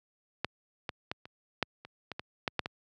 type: clicks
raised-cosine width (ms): 0.3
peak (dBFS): -13 / -17 / -17 / -30 / -11 / -29 / -22 / -20 / -13 / -11 / -18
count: 11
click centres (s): 0.446 / 0.892 / 1.115 / 1.255 / 1.627 / 1.85 / 2.117 / 2.195 / 2.478 / 2.593 / 2.659
effects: high-pass 80 Hz 12 dB/octave